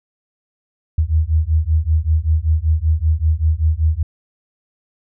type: beating tone pair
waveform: sine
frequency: 76.6 / 81.8 Hz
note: D#2 / E2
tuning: -27 / -13 cents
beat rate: 5.2 Hz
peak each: -16 dBFS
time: 0.98-4.03 s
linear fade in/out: 5 ms
effects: none